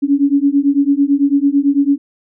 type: beating tone pair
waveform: sine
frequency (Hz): 277.2 / 286.2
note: C#4 / D4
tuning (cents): 0 / -45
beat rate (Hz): 9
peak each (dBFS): -13 / -13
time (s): 0.02-1.98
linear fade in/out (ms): 20
effects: none